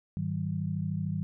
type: tone cluster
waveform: sine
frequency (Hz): 102.5 / 156 / 189.3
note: G#2 / D#3 / F#3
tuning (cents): -22 / +5 / +40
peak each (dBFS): -35 / -32 / -34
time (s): 0.17-1.23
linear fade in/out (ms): 0
effects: none